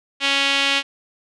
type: tone with band-pass filter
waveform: sawtooth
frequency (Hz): 277.2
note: C#4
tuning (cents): 0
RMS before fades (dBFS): -19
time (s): 0.2-0.83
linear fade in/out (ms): 50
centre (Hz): 3000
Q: 2.4
effects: resampled to 24000 Hz